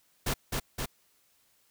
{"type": "noise with echo", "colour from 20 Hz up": "pink", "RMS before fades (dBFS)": -29, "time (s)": [0.26, 0.34], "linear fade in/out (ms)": 10, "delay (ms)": 260, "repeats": 2, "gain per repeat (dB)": -2, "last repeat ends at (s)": 0.86, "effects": ["white hiss -68 dBFS RMS until 1.7 s"]}